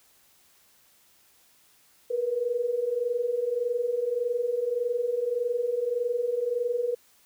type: tone pair together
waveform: sine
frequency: 466.2 / 487.9 Hz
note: A#4 / B4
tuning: 0 / -21 cents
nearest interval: minor second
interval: 79 cents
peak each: -30 / -26 dBFS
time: 2.1-6.95 s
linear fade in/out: 10 ms
effects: white hiss -61 dBFS RMS until 7.25 s